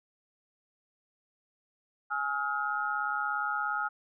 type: tone cluster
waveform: sine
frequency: 832 / 1281 / 1418 Hz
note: G#5 / E6 / F6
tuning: +3 / -50 / +26 cents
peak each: -35 / -33 / -32 dBFS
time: 2.1-3.89 s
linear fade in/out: 20 ms
effects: none